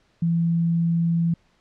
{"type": "tone", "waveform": "sine", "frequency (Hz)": 167.9, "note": "E3", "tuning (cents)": 32, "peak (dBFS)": -18, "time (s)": [0.22, 1.34], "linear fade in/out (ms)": 5, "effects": ["pink hiss -63 dBFS RMS until 1.6 s", "low-pass 5000 Hz 12 dB/octave"]}